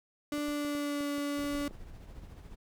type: tone with pitch glide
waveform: 35% pulse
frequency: 293.7 to 287.2 Hz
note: D4 to D4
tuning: 0 to -39 cents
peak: -30 dBFS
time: 0.32-1.68 s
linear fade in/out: 2 ms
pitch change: -39 cents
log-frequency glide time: 0.45-1.08 s
type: clicks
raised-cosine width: 2 ms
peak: -35 dBFS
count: 11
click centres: 0.337 / 0.38 / 0.649 / 0.751 / 1.007 / 1.182 / 1.389 / 1.44 / 1.55 / 1.615 / 1.71 s
type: noise with exponential decay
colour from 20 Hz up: brown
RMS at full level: -43 dBFS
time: 0.48-0.6 s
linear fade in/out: 2 ms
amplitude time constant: 25 ms
type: noise with tremolo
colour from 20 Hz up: brown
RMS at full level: -45 dBFS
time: 1.37-2.56 s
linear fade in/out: 20 ms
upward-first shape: sine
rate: 14 Hz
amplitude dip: 45%
effects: none